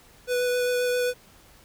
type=tone with vibrato; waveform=square; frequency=493.9 Hz; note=B4; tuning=in tune; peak=-23 dBFS; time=0.27-1.14 s; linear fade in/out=50 ms; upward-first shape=sine; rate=7.5 Hz; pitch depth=9 cents each way; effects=pink hiss -54 dBFS RMS until 1.64 s